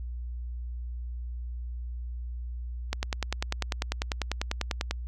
click train, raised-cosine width 0.2 ms, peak -11 dBFS, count 21, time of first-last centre 2.93-4.91 s, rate 10.1 Hz, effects added 60 Hz sine -33 dBFS peak until 5.07 s

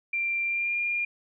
sine tone with pitch glide, 2369 to 2408 Hz, D7 to D7, +14 to +43 cents, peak -25 dBFS, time 0.13-1.05 s, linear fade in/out 5 ms, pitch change +29 cents, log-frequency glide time 0.44-0.77 s, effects none

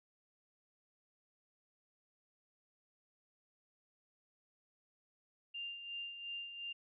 sine tone with tremolo, 2794 Hz, F7, in tune, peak -40 dBFS, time 5.54-6.73 s, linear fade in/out 10 ms, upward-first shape sine, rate 2.8 Hz, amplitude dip 55%, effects none

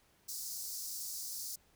pink high-pass noise, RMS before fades -42 dBFS, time 0.28-1.56 s, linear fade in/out 10 ms, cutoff 4700 Hz, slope 48 dB/octave, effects pink hiss -69 dBFS RMS until 1.75 s

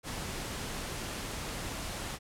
pink noise, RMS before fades -38 dBFS, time 0.03-2.19 s, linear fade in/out 50 ms, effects low-pass 11000 Hz 12 dB/octave

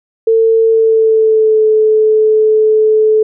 sine tone with pitch glide, 450 to 433.4 Hz, A4 to A4, +39 to -26 cents, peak -6 dBFS, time 0.27-3.23 s, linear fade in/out 5 ms, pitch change -65 cents, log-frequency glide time 0.64-1.65 s, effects none

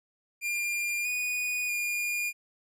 45% pulse tone with pitch steps, 2402 / 2468 / 2424 Hz, D7 / D#7 / D#7, +38 / -15 / -46 cents, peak -28 dBFS, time 0.41-2.33 s, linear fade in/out 50 ms, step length 640 ms, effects none

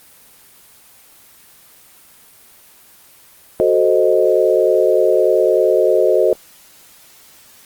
sine chord, F# diminished seventh, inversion none, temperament equal, 370 / 440 / 523.3 / 622.3 Hz, F#4 / A4 / C5 / Eb5, 0 / 0 / 0 / 0 cents, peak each -16 dBFS, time 3.6-6.33 s, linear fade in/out 0 ms, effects white hiss -46 dBFS RMS until 7.65 s + Opus 24 kbps

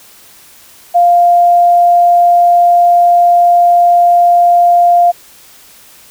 sine tone, 698.5 Hz, F5, in tune, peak -4 dBFS, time 0.94-5.12 s, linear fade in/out 20 ms, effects white hiss -40 dBFS RMS until 6.1 s

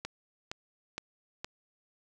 click train, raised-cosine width 0.2 ms, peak -19 dBFS, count 4, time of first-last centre 0.05-1.445 s, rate 2.15 Hz, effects none

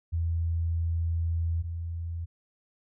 sine tone pair in turn, 83.3 / 84.07 Hz, E2 / E2, +19 / +35 cents, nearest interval unison, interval 16 cents, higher second, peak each -25 / -31 dBFS, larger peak first, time 0.12-1.63 / 1.63-2.26 s, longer first, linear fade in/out 20 ms, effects none

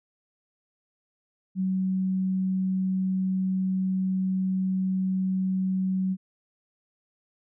sine tone, 188.1 Hz, F#3, 29 cents sharp, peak -23 dBFS, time 1.55-6.17 s, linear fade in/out 50 ms, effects none

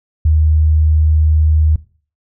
sine tone, 77.6 Hz, D#2, 4 cents flat, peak -8 dBFS, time 0.25-1.76 s, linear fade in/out 5 ms, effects noise-tail reverb RT60 0.4 s tail -18 dB re dry

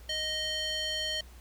square tone with band-pass filter, 622.3 Hz, D#5, in tune, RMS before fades -33 dBFS, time 0.09-1.21 s, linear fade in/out 5 ms, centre 3600 Hz, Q 2.6, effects added 60 Hz sine -48 dBFS peak until 1.4 s + pink hiss -57 dBFS RMS until 1.4 s

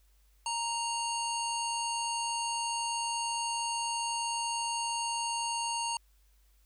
harmonic tone with a mistuned harmonic, 932.3 Hz, A#5, in tune, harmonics 1 / 3 / 5 / 7 / 9 / 10, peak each -33 / -38 / -40 / -41 / -43 / -43 dBFS, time 0.46-5.97 s, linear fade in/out 2 ms, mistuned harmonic 5, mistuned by -75 cents, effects added 50 Hz sine -62 dBFS peak until 6.65 s + white hiss -72 dBFS RMS until 6.65 s

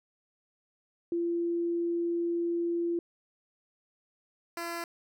sine / 10% pulse tone pair in turn, 341.6 / 339.6 Hz, F4 / F4, -38 / -48 cents, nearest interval unison, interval 10 cents, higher first, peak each -27 / -26 dBFS, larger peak second, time 1.12-2.99 / 4.57-4.84 s, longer first, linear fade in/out 2 ms, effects none

